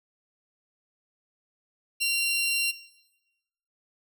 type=tone pair together; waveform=sawtooth; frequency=2756 / 4122 Hz; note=F7 / C8; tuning=-24 / -27 cents; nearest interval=perfect fifth; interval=697 cents; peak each=-21 / -30 dBFS; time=2-2.72 s; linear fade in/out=20 ms; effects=noise-tail reverb RT60 1.0 s tail -17 dB re dry